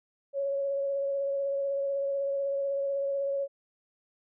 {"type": "tone with vibrato", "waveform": "sine", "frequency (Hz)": 555, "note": "C#5", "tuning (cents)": 2, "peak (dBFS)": -27, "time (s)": [0.33, 3.48], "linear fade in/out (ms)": 50, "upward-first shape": "sine", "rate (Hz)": 16, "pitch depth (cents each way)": 16, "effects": []}